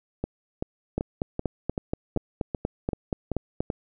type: two click trains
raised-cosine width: 2 ms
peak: -14 / -12 dBFS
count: 10 / 12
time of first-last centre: 0.24-3.702 / 0.98-3.605 s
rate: 2.6 / 4.19 Hz
effects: none